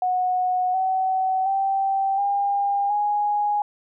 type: tone with pitch steps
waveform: sine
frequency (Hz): 733 / 755.8 / 779.3 / 803.5 / 828.5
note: F#5 / F#5 / G5 / G5 / G#5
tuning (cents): -16 / +37 / -10 / +43 / -4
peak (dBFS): -19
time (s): 0.02-3.62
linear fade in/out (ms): 2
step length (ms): 720
effects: none